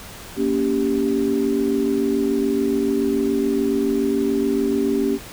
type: chord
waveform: sine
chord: G diminished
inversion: first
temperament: just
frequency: 235.2 / 282.2 / 392 Hz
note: Bb3 / Db4 / G4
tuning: +16 / +31 / 0 cents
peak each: -23 / -21 / -21 dBFS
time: 0.36-5.19 s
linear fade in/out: 50 ms
effects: pink hiss -38 dBFS RMS until 5.32 s